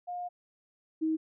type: tone pair in turn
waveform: sine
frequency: 712 / 317.2 Hz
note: F5 / D#4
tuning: +33 / +33 cents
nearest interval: octave + major second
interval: 1400 cents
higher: first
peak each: -34 / -26 dBFS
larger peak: second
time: 0.07-0.29 / 1.01-1.17 s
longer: first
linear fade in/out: 20 ms
effects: none